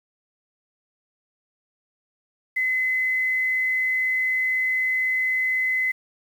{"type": "tone with quantisation", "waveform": "sine", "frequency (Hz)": 2034, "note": "C7", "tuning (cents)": -50, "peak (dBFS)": -20, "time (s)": [2.56, 5.92], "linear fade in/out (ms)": 10, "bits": 8, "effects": []}